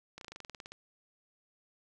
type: slowing click train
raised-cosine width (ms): 0.2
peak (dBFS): -28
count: 13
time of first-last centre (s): 0.18-0.72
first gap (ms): 32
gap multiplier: 1.06
effects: none